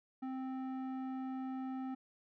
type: tone with low-pass filter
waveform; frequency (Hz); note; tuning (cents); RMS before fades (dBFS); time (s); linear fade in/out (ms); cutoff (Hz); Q
square; 261.6; C4; 0; -41; 0.22-1.95; 10; 1100; 0.85
effects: none